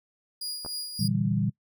sawtooth tone with tremolo, 4876 Hz, D#8, 36 cents flat, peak -28 dBFS, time 0.41-1.08 s, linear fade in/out 5 ms, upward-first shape sine, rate 3.5 Hz, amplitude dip 50%
clicks, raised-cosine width 1 ms, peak -25 dBFS, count 2, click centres 0.649 / 0.662 s
sine chord, E half-diminished seventh, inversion second, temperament equal, 116.54 / 146.83 / 164.81 / 196 Hz, Bb2 / D3 / E3 / G3, 0 / 0 / 0 / 0 cents, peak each -28 / -30 / -30 / -27 dBFS, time 0.99-1.5 s, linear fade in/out 10 ms
sawtooth tone with exponential decay, 5510 Hz, F8, 24 cents flat, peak -34 dBFS, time 0.99-1.08 s, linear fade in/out 5 ms, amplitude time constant 19 ms
effects noise-tail reverb RT60 0.1 s tail -22 dB re dry

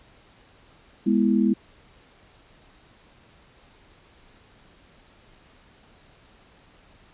sine chord, E major, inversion first, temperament equal, 207.7 / 246.9 / 329.6 Hz, G#3 / B3 / E4, 0 / 0 / 0 cents, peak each -20 / -22 / -24 dBFS, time 1.06-1.54 s, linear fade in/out 10 ms, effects pink hiss -55 dBFS RMS until 7.13 s + resampled to 8000 Hz

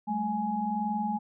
sine tone cluster, 195.2 / 216.5 / 836 Hz, G3 / A3 / G#5, -7 / -28 / +11 cents, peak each -36 / -31 / -30 dBFS, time 0.07-1.19 s, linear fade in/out 20 ms, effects none

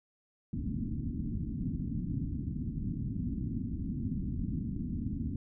white low-pass noise, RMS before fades -35 dBFS, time 0.53-5.36 s, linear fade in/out 2 ms, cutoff 270 Hz, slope 48 dB/octave, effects none

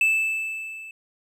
triangle tone with level ramp, 2633 Hz, E7, 3 cents flat, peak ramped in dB -14 to -36 dBFS, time 0.01-0.91 s, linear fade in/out 2 ms, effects none

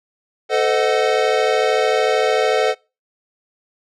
square chord, A diminished seventh, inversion none, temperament equal with one note detuned, 440 / 513.4 / 622.3 / 740 Hz, A4 / C5 / Eb5 / Gb5, 0 / -33 / 0 / 0 cents, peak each -19 / -21 / -22 / -22 dBFS, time 0.49-2.75 s, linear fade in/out 50 ms, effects noise-tail reverb RT60 0.3 s tail -26 dB re dry + low-pass 5000 Hz 12 dB/octave

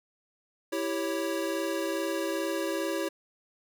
square chord, C# diminished, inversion first, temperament equal, 329.6 / 392 / 554.4 Hz, E4 / G4 / C#5, 0 / 0 / 0 cents, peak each -33 / -35 / -34 dBFS, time 0.72-3.09 s, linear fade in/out 10 ms, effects none

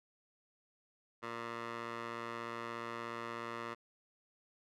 15% pulse tone with band-pass filter, 116.8 Hz, A#2, 4 cents sharp, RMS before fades -43 dBFS, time 1.22-3.75 s, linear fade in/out 20 ms, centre 1300 Hz, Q 1.1, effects none

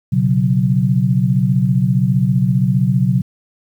sine chord, B suspended second, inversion none, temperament equal, 123.47 / 138.59 / 185 Hz, B2 / C#3 / F#3, 0 / 0 / 0 cents, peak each -16 dBFS, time 0.12-3.22 s, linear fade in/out 10 ms, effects 8-bit

